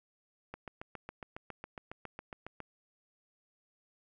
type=click train; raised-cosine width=0.5 ms; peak=-27 dBFS; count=16; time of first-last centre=0.54-2.603 s; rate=7.27 Hz; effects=none